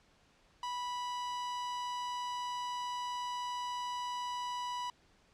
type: tone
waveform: 45% pulse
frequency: 983 Hz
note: B5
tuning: 8 cents flat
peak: -36 dBFS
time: 0.63-4.9 s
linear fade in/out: 2 ms
effects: pink hiss -67 dBFS RMS until 5.33 s + low-pass 6000 Hz 12 dB/octave